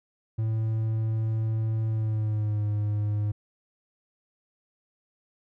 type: tone with pitch glide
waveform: triangle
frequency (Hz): 110.8 to 104.58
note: A2 to G#2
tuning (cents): +13 to +13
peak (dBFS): -22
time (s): 0.38-3.32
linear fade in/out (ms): 10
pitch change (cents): -100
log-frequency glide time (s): 1.87-2.65
effects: none